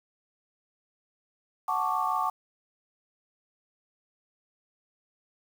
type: chord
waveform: sine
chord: D major seventh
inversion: first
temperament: equal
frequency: 740 / 880 / 1108.7 / 1174.7 Hz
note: F#5 / A5 / C#6 / D6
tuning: 0 / 0 / 0 / 0 cents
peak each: -32 / -31 / -30 / -30 dBFS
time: 1.68-2.3 s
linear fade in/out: 5 ms
effects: 8-bit